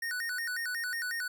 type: tone with vibrato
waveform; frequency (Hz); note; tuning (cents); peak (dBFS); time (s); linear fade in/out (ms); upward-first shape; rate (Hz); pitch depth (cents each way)
square; 1656; G#6; -5; -33; 0.02-1.28; 5; square; 5.5; 190
effects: none